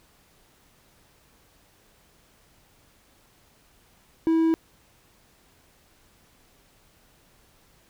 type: tone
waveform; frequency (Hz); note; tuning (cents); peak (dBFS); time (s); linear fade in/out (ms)
triangle; 325.3; E4; -23; -16; 4.27-4.54; 0
effects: pink hiss -60 dBFS RMS until 7.89 s